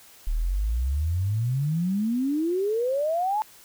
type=exponential sweep; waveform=sine; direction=up; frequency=35.89 to 881 Hz; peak=-22 dBFS; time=0.27-3.42 s; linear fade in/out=0 ms; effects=white hiss -51 dBFS RMS until 3.64 s